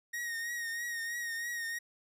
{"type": "tone with vibrato", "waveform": "45% pulse", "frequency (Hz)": 1870, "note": "A#6", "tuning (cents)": 5, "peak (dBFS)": -35, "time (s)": [0.13, 1.79], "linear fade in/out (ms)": 10, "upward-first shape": "triangle", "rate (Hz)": 3.1, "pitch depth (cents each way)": 47, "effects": []}